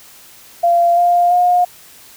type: tone with pitch steps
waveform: sine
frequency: 689 / 701.4 / 714.1 Hz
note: F5 / F5 / F5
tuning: -24 / +7 / +38 cents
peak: -9 dBFS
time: 0.63-1.65 s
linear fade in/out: 10 ms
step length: 340 ms
effects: white hiss -42 dBFS RMS until 2.16 s